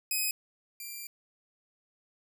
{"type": "tone pair in turn", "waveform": "5% pulse", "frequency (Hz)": [2524, 2369], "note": ["D#7", "D7"], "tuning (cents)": [24, 14], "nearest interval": "minor second", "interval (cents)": 110, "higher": "first", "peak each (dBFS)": [-19, -30], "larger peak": "first", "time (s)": [[0.11, 0.31], [0.8, 1.07]], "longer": "second", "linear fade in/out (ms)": 2, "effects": []}